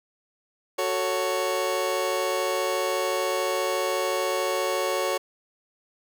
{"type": "chord", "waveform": "30% pulse", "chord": "F# minor", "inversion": "none", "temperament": "just", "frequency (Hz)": [370, 444, 555], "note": ["F#4", "A4", "C#5"], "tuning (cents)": [0, 16, 2], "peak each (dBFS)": [-27, -28, -24], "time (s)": [0.78, 5.18], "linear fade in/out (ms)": 10, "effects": []}